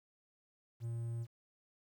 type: tone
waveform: triangle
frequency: 116.4 Hz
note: A#2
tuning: 2 cents flat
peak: -35 dBFS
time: 0.8-1.27 s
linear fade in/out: 50 ms
effects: 11-bit